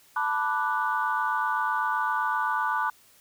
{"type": "chord", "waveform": "sine", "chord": "B minor seventh", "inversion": "third", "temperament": "equal", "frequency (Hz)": [880, 987.8, 1174.7, 1480], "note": ["A5", "B5", "D6", "F#6"], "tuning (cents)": [0, 0, 0, 0], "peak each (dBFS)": -29, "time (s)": [0.16, 2.9], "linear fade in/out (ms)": 5, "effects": ["tanh soft clip ceiling -14 dBFS", "white hiss -58 dBFS RMS until 3.2 s"]}